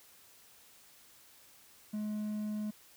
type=tone; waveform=triangle; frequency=211.6 Hz; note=G#3; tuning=33 cents sharp; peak=-32 dBFS; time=1.93-2.71 s; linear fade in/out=10 ms; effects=white hiss -60 dBFS RMS until 2.96 s